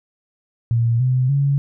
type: tone with pitch steps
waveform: sine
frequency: 116.54 / 127.82 / 140.2 Hz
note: A#2 / C3 / C#3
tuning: 0 / -40 / +20 cents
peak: -14 dBFS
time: 0.71-1.58 s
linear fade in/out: 0 ms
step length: 290 ms
effects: none